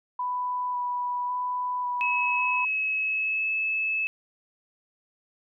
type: tone with vibrato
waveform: sine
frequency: 987.8 Hz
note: B5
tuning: in tune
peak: -26 dBFS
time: 0.19-2.65 s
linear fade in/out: 5 ms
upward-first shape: square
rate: 0.91 Hz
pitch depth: 9 cents each way
type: tone with pitch glide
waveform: sine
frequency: 2573 to 2604 Hz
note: E7 to E7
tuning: -43 to -22 cents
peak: -24 dBFS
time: 2.01-4.07 s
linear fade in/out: 0 ms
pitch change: +21 cents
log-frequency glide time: 2.98-3.53 s
effects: none